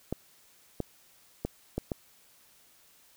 clicks, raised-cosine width 2 ms, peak -17 dBFS, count 5, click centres 0.126 / 0.803 / 1.45 / 1.78 / 1.918 s, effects white hiss -61 dBFS RMS until 3.16 s

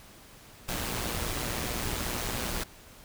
pink noise with amplitude modulation, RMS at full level -30 dBFS, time 0.68-2.64 s, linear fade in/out 10 ms, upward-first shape sine, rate 120 Hz, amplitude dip 60%, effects pink hiss -52 dBFS RMS until 3.04 s

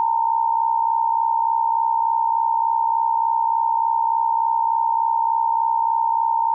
sine tone with amplitude modulation, 913 Hz, A#5, 36 cents flat, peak -13 dBFS, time 0-6.54 s, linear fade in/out 0 ms, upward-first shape sine, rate 63.4 Hz, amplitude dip 75%, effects none

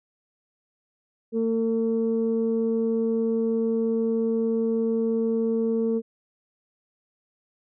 sine tone pair together, 226.4 / 452.8 Hz, A3 / A4, +50 / +50 cents, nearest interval octave, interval 1200 cents, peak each -23 dBFS, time 1.32-6.02 s, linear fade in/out 50 ms, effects tanh soft clip ceiling -15 dBFS

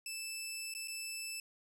15% pulse tone with dropouts, 2637 Hz, E7, in tune, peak -33 dBFS, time 0.06-1.4 s, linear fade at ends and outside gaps 2 ms, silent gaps 0.739-0.749 / 0.875-0.881 s, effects none

